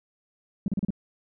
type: tone bursts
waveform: sine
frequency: 195.6 Hz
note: G3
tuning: 4 cents flat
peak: -21 dBFS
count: 5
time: 0.66-0.905 s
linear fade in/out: 2 ms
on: 21 ms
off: 35 ms
effects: tanh soft clip ceiling -19 dBFS